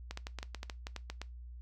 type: clicks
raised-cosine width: 0.2 ms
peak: -23 dBFS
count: 12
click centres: 0.11 / 0.174 / 0.269 / 0.387 / 0.429 / 0.547 / 0.631 / 0.698 / 0.869 / 0.963 / 1.1 / 1.216 s
effects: noise-tail reverb RT60 0.2 s tail -19 dB re dry + added 60 Hz sine -45 dBFS peak until 1.61 s